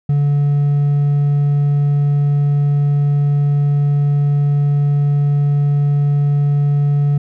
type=tone with hard clipping; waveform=triangle; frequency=144 Hz; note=D3; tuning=34 cents flat; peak=-12 dBFS; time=0.09-7.18 s; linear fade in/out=5 ms; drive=5 dB; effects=none